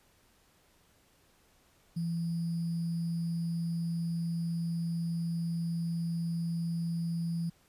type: tone with sample-and-hold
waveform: sine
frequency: 167.9 Hz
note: E3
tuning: 32 cents sharp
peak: -30 dBFS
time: 1.96-7.5 s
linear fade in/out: 10 ms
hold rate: 4900 Hz
effects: pink hiss -66 dBFS RMS until 7.68 s + resampled to 32000 Hz